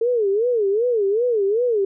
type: tone with vibrato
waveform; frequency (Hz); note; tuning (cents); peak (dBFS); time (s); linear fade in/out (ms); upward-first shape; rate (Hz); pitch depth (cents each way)
sine; 440; A4; 0; -16; 0.01-1.85; 5; sine; 2.6; 210
effects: none